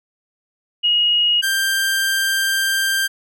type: tone pair in turn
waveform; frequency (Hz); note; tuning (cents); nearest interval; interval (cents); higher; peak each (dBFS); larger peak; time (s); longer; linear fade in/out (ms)
sine / sawtooth; 2883 / 1581.1; F#7 / G6; -46 / +14; minor seventh; 1040; first; -13; neither; 0.83-1.42 / 1.42-3.08; second; 20
effects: none